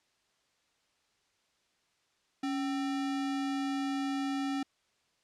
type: tone with sample-and-hold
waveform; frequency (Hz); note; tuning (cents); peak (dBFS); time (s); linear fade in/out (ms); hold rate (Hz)
sine; 277.2; C#4; 0; -30; 2.43-4.63; 5; 1050
effects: white hiss -73 dBFS RMS until 5.23 s + low-pass 6000 Hz 12 dB/octave